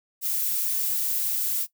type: noise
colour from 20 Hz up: violet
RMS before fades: -26 dBFS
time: 0.21-1.67 s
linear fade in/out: 50 ms
effects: noise-tail reverb RT60 0.1 s tail -17 dB re dry